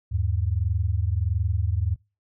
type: tone pair together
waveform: sine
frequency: 79.7 / 101.2 Hz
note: D#2 / G#2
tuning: +42 / -44 cents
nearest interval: major third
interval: 414 cents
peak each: -24 dBFS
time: 0.11-1.96 s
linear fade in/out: 20 ms
effects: noise-tail reverb RT60 0.3 s tail -26 dB re dry